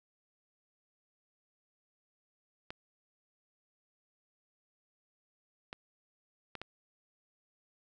clicks, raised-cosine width 0.3 ms, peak -25 dBFS, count 4, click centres 2.705 / 5.729 / 6.553 / 6.616 s, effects none

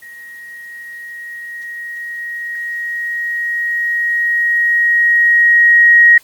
sine tone with level ramp, 1887 Hz, A#6, 21 cents sharp, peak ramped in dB -32 to -3 dBFS, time 0.02-6.18 s, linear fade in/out 5 ms, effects white hiss -47 dBFS RMS until 6.23 s + Opus 24 kbps

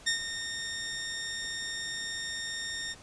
15% pulse tone with ADSR envelope, 1835 Hz, A#6, 28 cents flat, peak -18 dBFS, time 0.06-2.95 s, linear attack 16 ms, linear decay 110 ms, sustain -10 dB, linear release 34 ms, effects pink hiss -52 dBFS RMS until 3.02 s + resampled to 22050 Hz

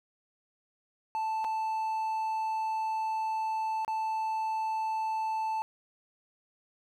triangle tone with dropouts, 880 Hz, A5, in tune, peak -27 dBFS, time 1.15-5.62 s, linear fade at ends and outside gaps 0 ms, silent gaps 1.443-1.447 / 3.848-3.879 s, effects none

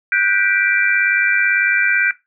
sine chord, G major seventh, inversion third, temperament just, 1470 / 1568 / 1960 / 2352 Hz, F#6 / G6 / B6 / D7, -12 / 0 / -14 / +2 cents, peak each -19 / -17 / -21 / -19 dBFS, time 0.12-2.11 s, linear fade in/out 2 ms, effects noise-tail reverb RT60 0.2 s tail -17 dB re dry

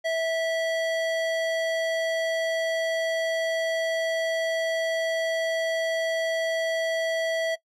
square tone with band-pass filter, 654 Hz, E5, 14 cents flat, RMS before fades -26 dBFS, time 0.04-7.56 s, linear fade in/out 20 ms, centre 1500 Hz, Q 0.52, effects noise-tail reverb RT60 0.1 s tail -20 dB re dry

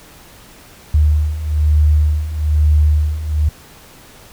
sine beating tone pair, 74.9 / 76 Hz, D2 / D#2, +35 / -40 cents, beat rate 1.1 Hz, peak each -16 / -12 dBFS, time 0.94-3.49 s, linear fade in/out 5 ms, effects pink hiss -42 dBFS RMS until 4.32 s

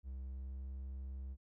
triangle tone with pitch glide, 65.41 to 66.25 Hz, C2 to C2, 0 to +22 cents, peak -40 dBFS, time 0.03-1.37 s, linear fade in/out 50 ms, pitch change +22 cents, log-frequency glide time 0.27-0.67 s, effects none

